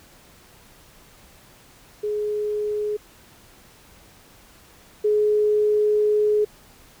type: tone pair in turn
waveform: sine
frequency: 420 / 421.5 Hz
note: G#4 / G#4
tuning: +19 / +26 cents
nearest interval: unison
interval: 7 cents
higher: second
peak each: -22 / -16 dBFS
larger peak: second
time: 2.03-2.97 / 5.04-6.45 s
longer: second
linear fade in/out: 10 ms
effects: pink hiss -51 dBFS RMS until 7 s